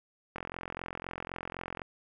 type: click train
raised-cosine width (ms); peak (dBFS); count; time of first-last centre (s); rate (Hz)
0.5; -22; 65; 0.36-1.818; 43.9
effects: none